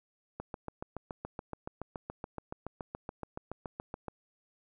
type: click train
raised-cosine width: 1 ms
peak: -24 dBFS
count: 27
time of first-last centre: 0.4-4.083 s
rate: 7.06 Hz
effects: none